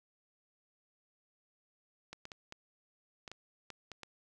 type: clicks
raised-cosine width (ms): 0.2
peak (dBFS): -28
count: 9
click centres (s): 2.13 / 2.254 / 2.318 / 2.524 / 3.278 / 3.316 / 3.703 / 3.917 / 4.033
effects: none